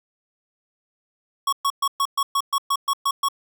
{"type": "tone bursts", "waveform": "square", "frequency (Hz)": 1108.7, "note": "C#6", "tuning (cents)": 0, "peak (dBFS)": -19, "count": 11, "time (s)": [1.47, 3.286], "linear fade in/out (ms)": 5, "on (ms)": 56, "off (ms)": 120, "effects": []}